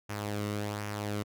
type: tone with flanger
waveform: sawtooth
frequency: 103.83 Hz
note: G#2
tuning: in tune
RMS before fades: -35 dBFS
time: 0.09-1.23 s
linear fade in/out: 10 ms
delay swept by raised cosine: 0.24 to 1.23 ms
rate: 1.3 Hz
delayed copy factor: -0.5
effects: Opus 48 kbps